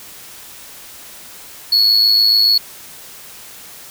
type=tone with amplitude modulation; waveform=triangle; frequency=4376 Hz; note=C#8; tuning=23 cents flat; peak=-6 dBFS; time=1.72-2.58 s; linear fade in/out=5 ms; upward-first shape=sine; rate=107 Hz; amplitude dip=50%; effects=white hiss -37 dBFS RMS until 3.9 s